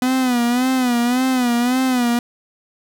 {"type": "tone with vibrato", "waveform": "45% pulse", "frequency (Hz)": 248.9, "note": "B3", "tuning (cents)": 14, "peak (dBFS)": -15, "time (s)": [0.02, 2.19], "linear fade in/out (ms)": 2, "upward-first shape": "sine", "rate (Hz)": 1.8, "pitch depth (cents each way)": 84, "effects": []}